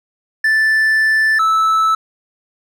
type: tone pair in turn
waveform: triangle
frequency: 1760 / 1310.2 Hz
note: A6 / E6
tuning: 0 / -11 cents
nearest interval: perfect fourth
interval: 511 cents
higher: first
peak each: -9 dBFS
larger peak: neither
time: 0.44-1.39 / 1.39-1.95 s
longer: first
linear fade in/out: 5 ms
effects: none